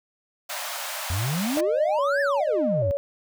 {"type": "high-pass noise", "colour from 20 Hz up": "pink", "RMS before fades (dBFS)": -32, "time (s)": [0.49, 1.61], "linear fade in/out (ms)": 10, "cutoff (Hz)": 560, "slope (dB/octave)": 96}
{"type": "exponential two-way sweep", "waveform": "triangle", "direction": "up then down", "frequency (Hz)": [81.8, 1802, 81.8], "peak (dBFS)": -22, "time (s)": [1.1, 2.91], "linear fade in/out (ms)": 0, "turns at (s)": 2.21}
{"type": "tone with vibrato", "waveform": "sine", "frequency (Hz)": 587.3, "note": "D5", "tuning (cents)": 0, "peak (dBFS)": -22, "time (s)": [1.57, 2.97], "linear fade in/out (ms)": 0, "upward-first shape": "square", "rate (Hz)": 1.2, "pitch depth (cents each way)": 71}
{"effects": []}